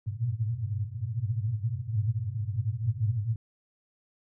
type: band-pass noise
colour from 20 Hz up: pink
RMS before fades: -30 dBFS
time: 0.06-3.36 s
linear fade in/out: 2 ms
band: 100 to 120 Hz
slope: 96 dB/octave
effects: none